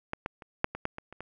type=clicks; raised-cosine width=0.5 ms; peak=-16 / -17 / -30 / -8 / -21 / -14 / -23 / -30 / -24 dBFS; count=9; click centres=0.134 / 0.261 / 0.422 / 0.644 / 0.75 / 0.854 / 0.984 / 1.126 / 1.206 s; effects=none